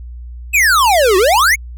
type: exponential two-way sweep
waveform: square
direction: down then up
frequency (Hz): 2660 to 355.8 to 2314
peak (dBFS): -9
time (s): 0.53-1.56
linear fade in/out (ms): 20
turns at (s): 1.17
effects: added 60 Hz sine -27 dBFS peak until 1.77 s